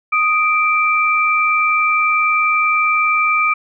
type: tone pair together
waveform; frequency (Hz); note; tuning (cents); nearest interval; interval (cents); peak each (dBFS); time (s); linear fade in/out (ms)
sine; 1244.5 / 2346; D#6 / D7; 0 / -2; major seventh; 1098; -15; 0.12-3.54; 10
effects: none